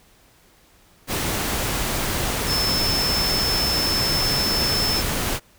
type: tone in noise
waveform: sine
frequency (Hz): 5274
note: E8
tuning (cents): 0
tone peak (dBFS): -21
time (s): 2.46-5.03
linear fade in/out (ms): 50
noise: pink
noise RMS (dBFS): -24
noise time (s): 1.07-5.4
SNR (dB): 0
effects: pink hiss -55 dBFS RMS until 5.58 s